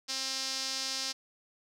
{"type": "tone with band-pass filter", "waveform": "sawtooth", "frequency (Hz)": 265.4, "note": "C4", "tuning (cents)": 25, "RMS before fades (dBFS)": -35, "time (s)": [0.08, 1.13], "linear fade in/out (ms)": 20, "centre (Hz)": 5100, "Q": 2.9, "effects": []}